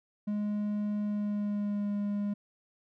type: tone with pitch glide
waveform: triangle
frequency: 208.1 to 204.4 Hz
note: G#3 to G#3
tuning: +4 to -27 cents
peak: -27 dBFS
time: 0.27-2.34 s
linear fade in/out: 10 ms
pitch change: -31 cents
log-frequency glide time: 1.02-1.91 s
effects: none